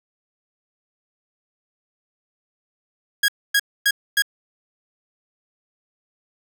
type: tone bursts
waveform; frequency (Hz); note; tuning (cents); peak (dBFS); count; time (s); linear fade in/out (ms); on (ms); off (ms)
sawtooth; 1646; G#6; -16; -11; 4; 3.23-4.222; 5; 53; 260
effects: none